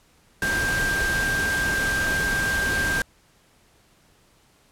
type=tone in noise; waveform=sine; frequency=1586 Hz; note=G6; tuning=20 cents sharp; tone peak=-22 dBFS; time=0.42-3.02 s; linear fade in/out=2 ms; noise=pink; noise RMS=-28 dBFS; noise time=0.42-3.02 s; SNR=+3 dB; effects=pink hiss -59 dBFS RMS until 4.71 s + low-pass 12000 Hz 12 dB/octave